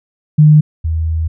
sine tone pair in turn, 151.9 / 80.47 Hz, D#3 / E2, -41 / -41 cents, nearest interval major seventh, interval 1100 cents, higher first, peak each -3 / -13 dBFS, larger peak first, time 0.38-0.61 / 0.84-1.28 s, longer second, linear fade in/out 10 ms, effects none

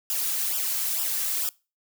blue noise with flanger, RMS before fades -27 dBFS, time 0.1-1.49 s, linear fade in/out 0 ms, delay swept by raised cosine 0.46 to 2.86 ms, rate 2.2 Hz, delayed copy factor -0.85, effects noise-tail reverb RT60 0.3 s tail -23 dB re dry

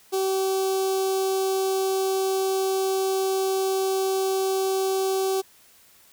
sawtooth tone with notch filter, 382.8 Hz, G4, 41 cents flat, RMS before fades -24 dBFS, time 0.12-5.42 s, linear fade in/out 20 ms, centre 1900 Hz, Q 0.52, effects white hiss -55 dBFS RMS until 6.12 s

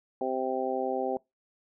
harmonic tone, 130.3 Hz, C3, 7 cents flat, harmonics 2 / 3 / 4 / 5 / 6, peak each -36 / -33 / -33 / -36 / -33 dBFS, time 0.21-1.17 s, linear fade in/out 2 ms, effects noise-tail reverb RT60 0.2 s tail -24 dB re dry

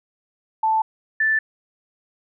sine tone pair in turn, 880 / 1760 Hz, A5 / A6, 0 / 0 cents, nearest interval octave, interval 1200 cents, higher second, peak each -16 dBFS, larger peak neither, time 0.63-0.82 / 1.2-1.39 s, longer neither, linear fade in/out 5 ms, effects none

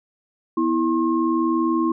sine tone cluster, 246.8 / 327 / 1072 Hz, B3 / E4 / C6, -1 / -14 / +42 cents, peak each -24 / -19 / -25 dBFS, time 0.57-1.92 s, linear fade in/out 5 ms, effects none

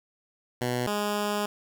10% pulse tone pair in turn, 123.47 / 207.1 Hz, B2 / G#3, 0 / -5 cents, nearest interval major sixth, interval 895 cents, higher second, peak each -18 dBFS, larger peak neither, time 0.61-0.87 / 0.87-1.46 s, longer second, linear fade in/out 5 ms, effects none

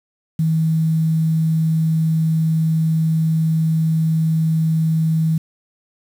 sine tone, 160.2 Hz, E3, 49 cents flat, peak -14 dBFS, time 0.39-5.38 s, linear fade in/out 5 ms, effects 7-bit

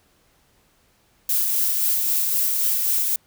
violet noise with tremolo, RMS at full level -20 dBFS, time 1.29-3.16 s, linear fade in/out 2 ms, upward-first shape sine, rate 3.8 Hz, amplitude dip 25%, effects pink hiss -61 dBFS RMS until 3.26 s

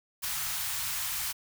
white band-stop noise, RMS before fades -33 dBFS, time 0.22-1.33 s, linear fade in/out 20 ms, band 150 to 850 Hz, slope 24 dB/octave, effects none

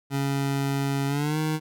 25% pulse tone with pitch glide, 138.59 to 155.56 Hz, C#3 to D#3, 0 to 0 cents, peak -20 dBFS, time 0.1-1.6 s, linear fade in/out 50 ms, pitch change +200 cents, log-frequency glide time 1.07-1.38 s, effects none

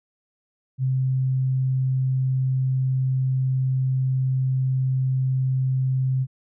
sine tone, 130.81 Hz, C3, in tune, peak -19 dBFS, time 0.78-6.27 s, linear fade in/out 50 ms, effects none

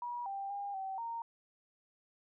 sine tone with pitch steps, 964 / 788 / 805 / 769 / 925 Hz, B5 / G5 / G5 / G5 / A#5, -42 / +9 / +46 / -33 / -14 cents, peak -37 dBFS, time 0.02-1.22 s, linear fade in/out 2 ms, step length 240 ms, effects none

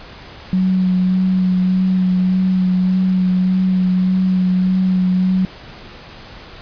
sine tone with vibrato, 185 Hz, F#3, in tune, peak -12 dBFS, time 0.53-5.45 s, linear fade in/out 0 ms, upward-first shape sine, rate 1.7 Hz, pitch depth 16 cents each way, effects pink hiss -37 dBFS RMS until 6.61 s + resampled to 11025 Hz

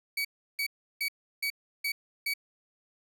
30% pulse tone bursts, 2267 Hz, C#7, 38 cents sharp, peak -26 dBFS, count 6, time 0.17-2.338 s, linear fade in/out 5 ms, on 78 ms, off 340 ms, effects none

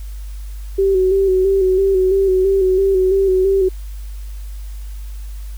sine tone with vibrato, 381.6 Hz, G4, 47 cents flat, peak -11 dBFS, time 0.78-3.69 s, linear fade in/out 10 ms, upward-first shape square, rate 3 Hz, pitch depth 37 cents each way, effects added 50 Hz sine -26 dBFS peak until 5.57 s + white hiss -47 dBFS RMS until 5.57 s

